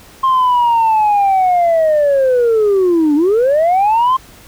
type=linear two-way sweep; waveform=sine; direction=down then up; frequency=1065 to 285.3 to 1065 Hz; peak=-7 dBFS; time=0.23-4.17 s; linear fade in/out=10 ms; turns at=3.15 s; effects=tanh soft clip ceiling -7 dBFS + pink hiss -41 dBFS RMS until 4.47 s